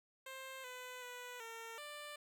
10% pulse tone with pitch steps, 528 / 502 / 493.5 / 455.9 / 591 Hz, C5 / B4 / B4 / A#4 / D5, +16 / +28 / -1 / -39 / +11 cents, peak -39 dBFS, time 0.26-2.16 s, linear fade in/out 5 ms, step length 380 ms, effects none

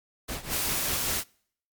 pink noise with tremolo, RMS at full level -32 dBFS, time 0.28-1.2 s, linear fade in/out 10 ms, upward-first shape triangle, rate 5.1 Hz, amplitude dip 85%
white noise, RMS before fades -29 dBFS, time 0.49-1.24 s, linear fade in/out 50 ms
effects noise-tail reverb RT60 0.6 s tail -26 dB re dry + MP3 96 kbps

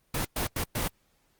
pink noise bursts at uneven times, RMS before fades -29 dBFS, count 4, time 0.14-0.25 / 0.36-0.47 / 0.56-0.64 / 0.75-0.88 s, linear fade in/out 5 ms, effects pink hiss -69 dBFS RMS until 1.39 s + Opus 24 kbps

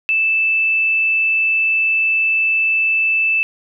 sine tone, 2637 Hz, E7, in tune, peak -13 dBFS, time 0.09-3.43 s, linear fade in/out 0 ms, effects none

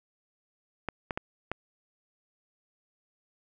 clicks, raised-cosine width 0.5 ms, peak -16 dBFS, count 4, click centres 0.887 / 1.108 / 1.175 / 1.516 s, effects none

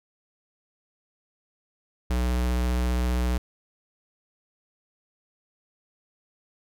square tone with vibrato, 61.4 Hz, B1, 9 cents flat, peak -23 dBFS, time 2.1-3.38 s, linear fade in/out 5 ms, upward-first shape square, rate 15 Hz, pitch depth 11 cents each way, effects none

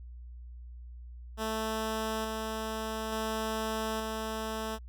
10% pulse tone with tremolo, 220 Hz, A3, in tune, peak -23 dBFS, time 1.37-4.79 s, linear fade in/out 50 ms, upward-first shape square, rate 0.57 Hz, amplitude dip 25%, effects added 60 Hz sine -43 dBFS peak until 4.88 s

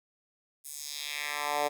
10% pulse tone with high-pass filter sweep, 146.83 Hz, D3, in tune, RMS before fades -34 dBFS, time 0.64-1.69 s, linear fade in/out 20 ms, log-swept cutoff 10000 to 550 Hz, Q 1.6, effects none

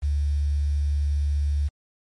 sine tone with quantisation, 72.4 Hz, D2, 24 cents flat, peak -20 dBFS, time 0.02-1.69 s, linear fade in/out 20 ms, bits 8, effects MP3 48 kbps

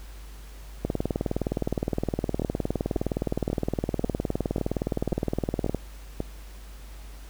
two click trains, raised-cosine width 2 ms, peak -12 / -14 dBFS, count 96 / 8, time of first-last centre 0.85-5.747 / 2.42-6.204 s, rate 19.4 / 1.85 Hz, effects added 50 Hz sine -40 dBFS peak until 7.29 s + pink hiss -51 dBFS RMS until 7.29 s

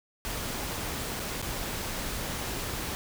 pink noise with dropouts, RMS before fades -34 dBFS, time 0.25-2.95 s, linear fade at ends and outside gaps 0 ms, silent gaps 1.196-1.2 / 1.417-1.425 s, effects none

